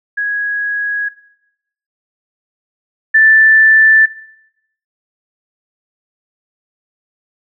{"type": "tone pair in turn", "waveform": "sine", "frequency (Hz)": [1661.2, 1763.5], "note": ["G#6", "A6"], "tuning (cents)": [0, 3], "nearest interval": "minor second", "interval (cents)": 103, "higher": "second", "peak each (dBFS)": [-14, -5], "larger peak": "second", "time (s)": [[0.17, 1.09], [3.14, 4.06]], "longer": "neither", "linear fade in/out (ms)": 10, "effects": ["noise-tail reverb RT60 0.8 s tail -17 dB re dry"]}